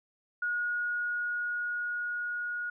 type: tone with level ramp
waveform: sine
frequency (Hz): 1445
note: F#6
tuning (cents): -41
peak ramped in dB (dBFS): -28 to -32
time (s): 0.42-2.7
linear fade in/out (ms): 5
effects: none